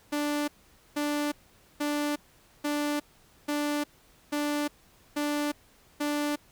sawtooth tone bursts, 293.7 Hz, D4, in tune, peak -23 dBFS, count 8, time 0.12-6.36 s, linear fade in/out 10 ms, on 360 ms, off 480 ms, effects pink hiss -60 dBFS RMS until 6.51 s

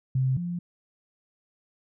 sine tone pair in turn, 130.81 / 174.61 Hz, C3 / F3, 0 / 0 cents, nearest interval perfect fourth, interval 500 cents, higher second, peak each -21 / -28 dBFS, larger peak first, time 0.15-0.37 / 0.37-0.59 s, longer neither, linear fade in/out 5 ms, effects none

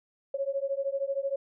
sine beating tone pair, 544 / 557 Hz, C#5 / C#5, -33 / +8 cents, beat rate 13 Hz, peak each -31 dBFS, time 0.34-1.36 s, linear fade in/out 5 ms, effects none

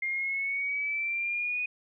sine exponential sweep, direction up, 2114 to 2486 Hz, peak -28 dBFS, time 0.02-1.66 s, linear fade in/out 5 ms, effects none

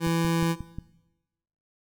25% pulse tone, 166.5 Hz, E3, 18 cents sharp, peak -19 dBFS, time 0-0.56 s, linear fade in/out 50 ms
click train, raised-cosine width 5 ms, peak -22 dBFS, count 5, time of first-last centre 0.07-0.786 s, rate 5.59 Hz
effects noise-tail reverb RT60 1.0 s tail -18 dB re dry

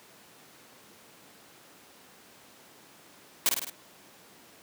white noise with echo, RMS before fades -23 dBFS, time 3.46-3.49 s, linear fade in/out 0 ms, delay 52 ms, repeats 4, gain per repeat -4 dB, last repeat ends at 3.698 s, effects pink hiss -54 dBFS RMS until 4.62 s + high-pass 200 Hz 12 dB/octave

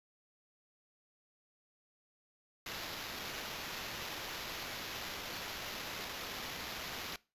violet noise with sample-and-hold, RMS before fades -43 dBFS, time 2.66-7.16 s, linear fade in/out 2 ms, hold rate 8820 Hz, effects noise-tail reverb RT60 0.3 s tail -22 dB re dry + resampled to 32000 Hz

